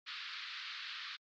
white band-pass noise, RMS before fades -45 dBFS, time 0.06-1.17 s, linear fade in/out 20 ms, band 1200 to 4500 Hz, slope 48 dB/octave, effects MP3 64 kbps

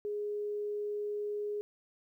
sine tone, 415.3 Hz, G#4, in tune, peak -33 dBFS, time 0.05-1.61 s, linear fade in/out 0 ms, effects 12-bit

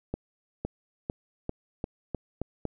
accelerating click train, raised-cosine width 2 ms, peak -17 dBFS, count 8, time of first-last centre 0.14-2.653 s, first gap 510 ms, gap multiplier 0.88, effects none

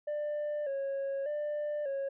sine tone with vibrato, 571 Hz, D5, 49 cents flat, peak -29 dBFS, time 0.07-2.09 s, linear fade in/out 10 ms, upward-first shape square, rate 0.84 Hz, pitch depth 68 cents each way, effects tanh soft clip ceiling -31 dBFS

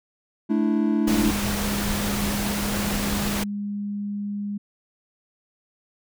triangle chord, A suspended fourth, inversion none, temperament equal with one note detuned, 217.5 / 293.7 / 329.6 Hz, A3 / D4 / E4, -20 / 0 / 0 cents, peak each -20 / -22 / -23 dBFS, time 0.49-1.32 s, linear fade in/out 20 ms
pink noise, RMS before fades -27 dBFS, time 1.07-3.44 s, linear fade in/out 10 ms
sine tone, 204 Hz, G#3, 31 cents flat, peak -26 dBFS, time 1.1-4.58 s, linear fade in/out 10 ms
effects none

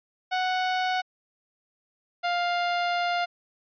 sawtooth tone pair in turn, 740 / 701.1 Hz, F#5 / F5, 0 / +7 cents, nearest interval minor second, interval 93 cents, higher first, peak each -20 dBFS, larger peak neither, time 0.31-1.02 / 2.23-3.26 s, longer second, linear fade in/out 20 ms, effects resampled to 11025 Hz

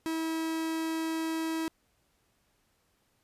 45% pulse tone, 323.1 Hz, E4, 35 cents flat, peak -30 dBFS, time 0.06-1.68 s, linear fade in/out 0 ms, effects pink hiss -72 dBFS RMS until 3.23 s + resampled to 32000 Hz

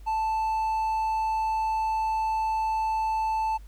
triangle tone, 880 Hz, A5, in tune, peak -22 dBFS, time 0.06-3.58 s, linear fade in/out 20 ms, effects added 50 Hz sine -42 dBFS peak until 3.67 s + pink hiss -61 dBFS RMS until 3.67 s

